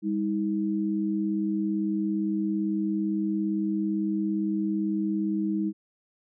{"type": "tone pair together", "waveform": "sine", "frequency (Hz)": [200.5, 318.2], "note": ["G3", "D#4"], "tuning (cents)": [39, 39], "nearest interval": "minor sixth", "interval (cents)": 800, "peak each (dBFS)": [-27, -27], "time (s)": [0.02, 5.73], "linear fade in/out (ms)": 50, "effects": []}